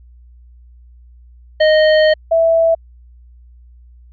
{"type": "tone pair in turn", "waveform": ["square", "sine"], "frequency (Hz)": [620, 658.5], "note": ["D#5", "E5"], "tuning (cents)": [-6, -2], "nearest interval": "minor second", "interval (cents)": 104, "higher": "second", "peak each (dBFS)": -9, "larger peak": "neither", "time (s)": [[1.6, 2.14], [2.31, 2.75]], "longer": "first", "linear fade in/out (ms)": 10, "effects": ["added 60 Hz sine -40 dBFS peak until 4.12 s", "resampled to 11025 Hz"]}